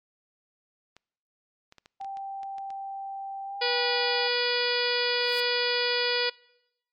clicks, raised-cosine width 0.2 ms, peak -32 dBFS, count 10, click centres 0.966 / 1.724 / 1.783 / 1.859 / 2.013 / 2.046 / 2.171 / 2.432 / 2.583 / 2.704 s
sine tone with pitch glide, 784 to 798.6 Hz, G5 to G5, 0 to +32 cents, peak -33 dBFS, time 2-4.28 s, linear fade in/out 10 ms, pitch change +32 cents, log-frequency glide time 3.45-3.58 s
harmonic tone, 486.8 Hz, B4, 25 cents flat, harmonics 1 / 2 / 3 / 4 / 5 / 6 / 7 / 8 / 9 / 10, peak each -29 / -37 / -34 / -34 / -33 / -35 / -33 / -39 / -33 / -31 dBFS, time 3.61-6.3 s, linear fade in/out 10 ms
blue noise with exponential growth, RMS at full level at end -41 dBFS, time 5.11-5.4 s, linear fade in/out 1 ms, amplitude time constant 62 ms
effects noise-tail reverb RT60 0.9 s tail -25 dB re dry + MP3 64 kbps

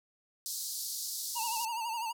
pink band-pass noise, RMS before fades -38 dBFS, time 0.46-1.65 s, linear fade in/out 0 ms, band 4200 to 16000 Hz, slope 48 dB/octave
square tone with vibrato, 916 Hz, A#5, 31 cents flat, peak -34 dBFS, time 1.35-2.13 s, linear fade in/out 20 ms, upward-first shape sine, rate 12 Hz, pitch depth 76 cents each way
effects none

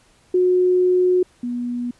sine tone pair in turn, 363.8 / 242.8 Hz, F#4 / B3, -29 / -29 cents, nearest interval perfect fifth, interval 700 cents, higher first, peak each -13 / -22 dBFS, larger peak first, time 0.34-1.23 / 1.43-1.91 s, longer first, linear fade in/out 5 ms, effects pink hiss -56 dBFS RMS until 1.99 s + resampled to 24000 Hz

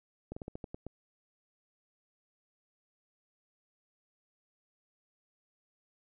slowing click train, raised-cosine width 2 ms, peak -27 dBFS, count 8, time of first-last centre 0.32-0.866 s, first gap 45 ms, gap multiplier 1.18, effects none

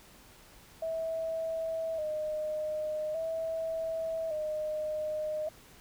sine tone with vibrato, 632 Hz, D#5, 27 cents sharp, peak -31 dBFS, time 0.82-5.49 s, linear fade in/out 5 ms, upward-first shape square, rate 0.43 Hz, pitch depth 49 cents each way, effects pink hiss -56 dBFS RMS until 5.8 s

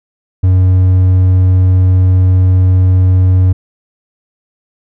triangle tone, 92.5 Hz, F#2, in tune, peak -3 dBFS, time 0.43-3.53 s, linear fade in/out 10 ms, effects none

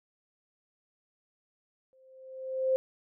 sine tone with exponential growth, 523.3 Hz, C5, in tune, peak -21 dBFS, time 1.93-2.76 s, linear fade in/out 0 ms, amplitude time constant 180 ms, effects none

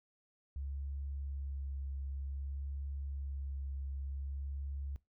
sine tone with vibrato, 69 Hz, C#2, 7 cents flat, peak -38 dBFS, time 0.56-4.96 s, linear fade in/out 0 ms, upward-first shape sine, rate 0.54 Hz, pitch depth 16 cents each way, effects noise-tail reverb RT60 0.2 s tail -20 dB re dry

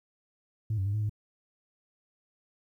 sine tone with pitch steps, 108.7 / 95.8 / 101.1 / 107 / 105.3 Hz, A2 / G2 / G#2 / A2 / G#2, -21 / -39 / -46 / -48 / +24 cents, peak -25 dBFS, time 0.7-1.095 s, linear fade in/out 5 ms, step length 79 ms, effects tanh soft clip ceiling -24 dBFS + 11-bit

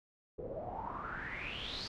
pink noise with low-pass filter sweep, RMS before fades -42 dBFS, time 0.38-1.88 s, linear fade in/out 10 ms, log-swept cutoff 450 to 4800 Hz, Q 8.3, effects none

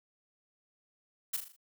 blue noise with echo, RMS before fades -32 dBFS, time 1.33-1.37 s, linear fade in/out 10 ms, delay 39 ms, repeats 5, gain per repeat -6 dB, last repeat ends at 1.565 s, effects none

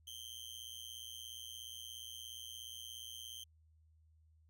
sawtooth tone with amplitude modulation, 3136 Hz, G7, in tune, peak -40 dBFS, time 0.07-3.44 s, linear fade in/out 5 ms, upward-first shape sine, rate 117 Hz, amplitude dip 90%, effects added 79 Hz sine -65 dBFS peak until 4.49 s

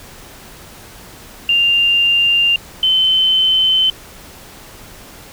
sine tone pair in turn, 2793 / 3065 Hz, F7 / G7, -1 / -40 cents, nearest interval major second, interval 161 cents, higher second, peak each -10 dBFS, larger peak neither, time 1.49-2.56 / 2.83-3.9 s, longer neither, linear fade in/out 2 ms, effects pink hiss -38 dBFS RMS until 5.32 s

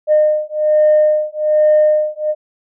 sine beating tone pair, 609 / 610.2 Hz, D#5 / D#5, -37 / -34 cents, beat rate 1.2 Hz, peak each -12 dBFS, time 0.07-2.35 s, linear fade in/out 50 ms, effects tanh soft clip ceiling -4 dBFS

